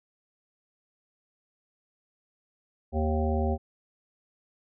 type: harmonic tone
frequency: 77.78 Hz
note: D#2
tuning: in tune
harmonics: 1 / 3 / 5 / 7 / 9 / 10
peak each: -26 / -31 / -33 / -34 / -36 / -36 dBFS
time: 2.92-3.58 s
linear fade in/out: 50 ms
effects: none